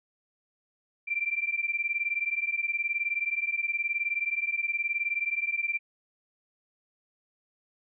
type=beating tone pair; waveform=sine; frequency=2349 / 2368 Hz; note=D7 / D7; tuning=0 / +14 cents; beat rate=19 Hz; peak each=-30 dBFS; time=1.07-5.79 s; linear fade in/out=20 ms; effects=none